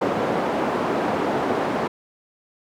white band-pass noise, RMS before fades -23 dBFS, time 0.01-1.88 s, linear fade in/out 10 ms, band 200 to 700 Hz, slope 12 dB/octave, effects none

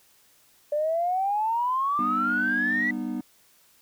sine exponential sweep, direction up, 583 to 1984 Hz, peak -22 dBFS, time 0.72-2.91 s, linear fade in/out 5 ms
triangle chord, G augmented, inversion none, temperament just, 196 / 245 / 306.2 Hz, G3 / B3 / D#4, 0 / -14 / -28 cents, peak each -33 / -28 / -31 dBFS, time 1.99-3.21 s, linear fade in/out 2 ms
effects tanh soft clip ceiling -14 dBFS + white hiss -60 dBFS RMS until 3.81 s

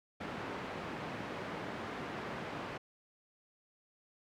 pink band-pass noise, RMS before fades -42 dBFS, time 0.2-2.78 s, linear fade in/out 10 ms, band 160 to 2100 Hz, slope 12 dB/octave, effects none

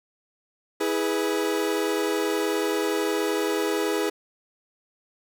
40% pulse chord, E major, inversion none, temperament equal with one note detuned, 324.7 / 415.3 / 493.9 Hz, E4 / G#4 / B4, -26 / 0 / 0 cents, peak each -27 / -25 / -29 dBFS, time 0.8-4.1 s, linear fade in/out 10 ms, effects none

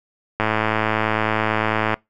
click train, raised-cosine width 0.5 ms, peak -4 dBFS, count 169, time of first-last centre 0.4-1.941 s, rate 109 Hz, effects noise-tail reverb RT60 0.2 s tail -24 dB re dry

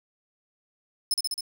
sawtooth tone with echo, 5210 Hz, E8, 21 cents flat, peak -19 dBFS, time 1.11-1.14 s, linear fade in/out 2 ms, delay 67 ms, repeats 4, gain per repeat -2 dB, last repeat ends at 1.408 s, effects none

